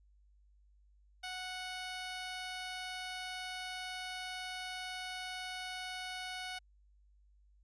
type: tone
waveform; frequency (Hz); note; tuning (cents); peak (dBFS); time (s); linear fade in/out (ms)
10% pulse; 738; F#5; -5; -32; 1.23-6.59; 10
effects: added 50 Hz sine -63 dBFS peak until 7.63 s + resampled to 22050 Hz